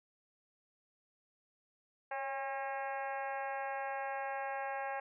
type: harmonic tone with a mistuned harmonic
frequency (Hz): 270.4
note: C#4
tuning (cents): -43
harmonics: 2 / 3 / 4 / 5 / 6 / 7 / 8 / 9 / 10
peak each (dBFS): -43 / -39 / -47 / -54 / -45 / -50 / -52 / -55 / -57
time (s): 2.11-5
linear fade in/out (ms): 5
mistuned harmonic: 2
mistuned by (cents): +34
effects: none